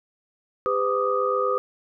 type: tone cluster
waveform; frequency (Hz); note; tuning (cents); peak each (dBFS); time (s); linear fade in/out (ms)
sine; 402 / 505 / 1172 / 1240; G4 / B4 / D6 / D#6; +44 / +39 / -4 / -6; -27 / -24 / -30 / -25; 0.66-1.58; 0
effects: none